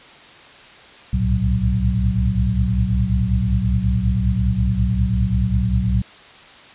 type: tone cluster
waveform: sine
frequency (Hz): 62.6 / 68 / 109.7 / 119.2 / 186.3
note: B1 / C#2 / A2 / A#2 / F#3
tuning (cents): +24 / -33 / -5 / +39 / +12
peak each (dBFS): -22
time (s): 1.13-6.02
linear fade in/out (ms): 5
effects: white hiss -43 dBFS RMS until 6.74 s + resampled to 8000 Hz